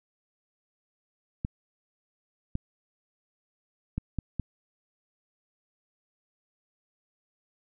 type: clicks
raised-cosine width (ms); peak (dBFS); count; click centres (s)
5; -17; 5; 1.449 / 2.554 / 3.98 / 4.187 / 4.397
effects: none